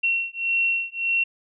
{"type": "beating tone pair", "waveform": "sine", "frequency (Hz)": [2725, 2726.7], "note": ["F7", "F7"], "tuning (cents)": [-43, -42], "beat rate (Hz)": 1.7, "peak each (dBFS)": -24, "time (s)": [0.03, 1.24], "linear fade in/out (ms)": 10, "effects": []}